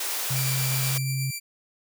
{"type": "high-pass noise", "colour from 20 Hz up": "white", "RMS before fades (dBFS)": -29, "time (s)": [0, 0.98], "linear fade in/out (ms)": 5, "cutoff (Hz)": 380, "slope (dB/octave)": 24}
{"type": "tone with pitch glide", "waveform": "sine", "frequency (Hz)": [131.5, 133.34], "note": ["C3", "C3"], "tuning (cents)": [9, 33], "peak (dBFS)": -25, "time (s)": [0.3, 1.31], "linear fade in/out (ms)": 10, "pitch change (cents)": 24, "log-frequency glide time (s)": [0.77, 1.02]}
{"type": "tone with tremolo", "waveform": "10% pulse", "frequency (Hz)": 2349, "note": "D7", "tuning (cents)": 0, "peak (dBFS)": -21, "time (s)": [0.35, 1.4], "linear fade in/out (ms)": 20, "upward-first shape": "triangle", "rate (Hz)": 8.3, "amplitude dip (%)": 40}
{"effects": []}